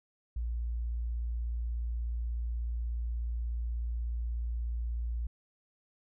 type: tone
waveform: sine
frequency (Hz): 58.27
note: A#1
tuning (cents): 0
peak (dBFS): -31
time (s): 0.36-5.27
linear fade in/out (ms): 5
effects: none